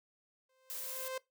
sawtooth tone with exponential growth, 521 Hz, C5, 7 cents flat, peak -32 dBFS, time 0.49-1.18 s, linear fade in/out 5 ms, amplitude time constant 150 ms
blue noise, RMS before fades -42 dBFS, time 0.7-1.08 s, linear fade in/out 0 ms
effects noise-tail reverb RT60 0.2 s tail -21 dB re dry

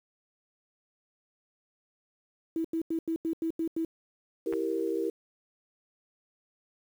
sine tone bursts, 326.6 Hz, E4, 16 cents flat, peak -27 dBFS, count 8, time 2.56-3.849 s, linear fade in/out 2 ms, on 85 ms, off 87 ms
sine chord, E diminished, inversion none, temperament equal, 329.6 / 392 / 466.2 Hz, E4 / G4 / Bb4, 0 / 0 / 0 cents, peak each -32 dBFS, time 4.46-5.1 s, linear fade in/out 5 ms
clicks, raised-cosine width 0.5 ms, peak -26 dBFS, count 2, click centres 4.526 / 4.536 s
effects 9-bit

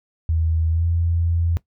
sine tone with pitch glide, 80.9 to 84.38 Hz, E2 to E2, -32 to +41 cents, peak -17 dBFS, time 0.29-1.57 s, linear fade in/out 0 ms, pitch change +73 cents, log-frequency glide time 0.7-0.85 s, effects noise-tail reverb RT60 0.1 s tail -18 dB re dry

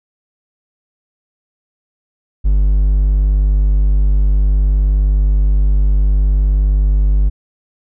triangle tone, 49.7 Hz, G1, 25 cents sharp, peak -7 dBFS, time 2.44-7.3 s, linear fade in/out 20 ms, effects none

